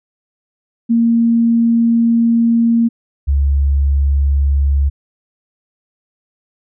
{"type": "tone pair in turn", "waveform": "sine", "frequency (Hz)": [231.7, 69.91], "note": ["A#3", "C#2"], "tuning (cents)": [-10, 15], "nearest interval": "octave + major sixth", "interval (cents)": 2075, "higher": "first", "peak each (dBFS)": [-9, -10], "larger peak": "first", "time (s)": [[0.89, 2.89], [3.27, 4.9]], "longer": "first", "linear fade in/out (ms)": 20, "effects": []}